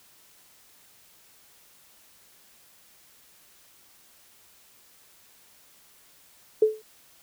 sine tone with exponential decay, 433.2 Hz, A4, 27 cents flat, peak -12 dBFS, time 6.62-6.82 s, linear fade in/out 5 ms, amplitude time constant 43 ms, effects white hiss -57 dBFS RMS until 7.22 s

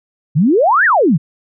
sine exponential two-way sweep, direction up then down, 133.2 to 1926 to 133.2 Hz, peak -8 dBFS, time 0.35-1.18 s, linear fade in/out 20 ms, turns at 0.85 s, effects none

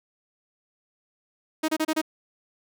sawtooth tone bursts, 314 Hz, D#4, 16 cents sharp, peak -18 dBFS, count 5, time 1.63-2.016 s, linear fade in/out 10 ms, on 54 ms, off 29 ms, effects none

